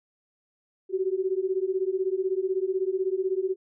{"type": "beating tone pair", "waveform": "sine", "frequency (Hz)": [369.9, 385.9], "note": ["F#4", "G4"], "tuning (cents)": [0, -27], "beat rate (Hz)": 16, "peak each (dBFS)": -27, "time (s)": [0.89, 3.56], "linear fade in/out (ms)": 50, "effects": []}